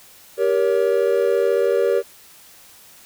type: chord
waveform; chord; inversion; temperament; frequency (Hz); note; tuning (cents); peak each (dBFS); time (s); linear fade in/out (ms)
triangle; G diminished; none; just; 392 / 470.4 / 564.5; G4 / Bb4 / Db5; 0 / +16 / +31; -18 / -17 / -19; 0.37-2.03; 50
effects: white hiss -47 dBFS RMS until 3.05 s